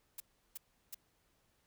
blue noise bursts, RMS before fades -44 dBFS, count 3, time 0.18-0.946 s, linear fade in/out 5 ms, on 22 ms, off 350 ms, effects pink hiss -75 dBFS RMS until 1.66 s

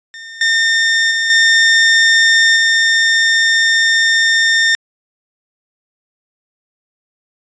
sawtooth tone with level steps, 1815 Hz, A#6, 47 cents flat, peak -26 / -7 / -10 / -4 / -6 dBFS, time 0.14-4.75 s, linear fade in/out 0 ms, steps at 0.41 / 1.11 / 1.3 / 2.56 s, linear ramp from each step 2 ms, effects resampled to 16000 Hz

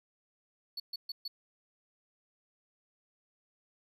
triangle tone bursts, 4435 Hz, C#8, in tune, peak -35 dBFS, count 4, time 0.77-1.28 s, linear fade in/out 5 ms, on 30 ms, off 130 ms, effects none

